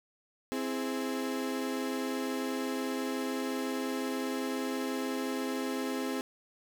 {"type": "chord", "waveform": "35% pulse", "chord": "C augmented", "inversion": "none", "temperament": "equal", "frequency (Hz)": [261.6, 329.6, 415.3], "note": ["C4", "E4", "G#4"], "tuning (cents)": [0, 0, 0], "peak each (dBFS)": [-32, -38, -36], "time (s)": [0.52, 6.21], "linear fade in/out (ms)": 0, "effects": []}